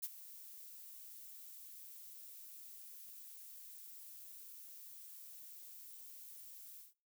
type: noise with ADSR envelope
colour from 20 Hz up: violet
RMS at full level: -39 dBFS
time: 0.02-6.94 s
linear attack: 20 ms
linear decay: 35 ms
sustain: -15 dB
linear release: 160 ms
effects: noise-tail reverb RT60 0.4 s tail -24 dB re dry